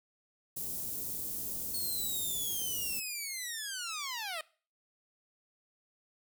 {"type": "band-stop noise", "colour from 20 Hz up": "white", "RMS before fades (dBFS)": -38, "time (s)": [0.56, 3], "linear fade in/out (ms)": 10, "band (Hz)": [360, 9400], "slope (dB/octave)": 12}
{"type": "linear sweep", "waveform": "10% pulse", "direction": "down", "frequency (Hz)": [4366, 607], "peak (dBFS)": -28, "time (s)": [1.74, 4.41], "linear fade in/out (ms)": 2}
{"effects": ["noise-tail reverb RT60 0.4 s tail -21 dB re dry"]}